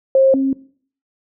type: tone pair in turn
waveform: sine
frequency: 534 / 269 Hz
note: C5 / C4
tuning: +35 / +48 cents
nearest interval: octave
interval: 1187 cents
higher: first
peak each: -8 / -14 dBFS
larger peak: first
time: 0.15-0.34 / 0.34-0.53 s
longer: neither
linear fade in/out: 2 ms
effects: noise-tail reverb RT60 0.5 s tail -19 dB re dry